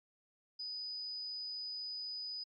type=tone; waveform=sine; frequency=4978 Hz; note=D#8; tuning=in tune; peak=-40 dBFS; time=0.59-2.44 s; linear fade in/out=10 ms; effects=AAC 48 kbps